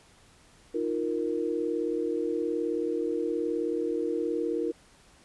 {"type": "chord", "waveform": "sine", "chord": "Eb suspended second", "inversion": "none", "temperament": "just", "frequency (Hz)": [311.1, 350, 466.7], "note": ["Eb4", "F4", "Bb4"], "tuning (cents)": [0, 4, 2], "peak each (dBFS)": [-32, -31, -30], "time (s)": [0.74, 4.72], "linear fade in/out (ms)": 10, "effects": ["pink hiss -58 dBFS RMS until 5.24 s", "resampled to 24000 Hz"]}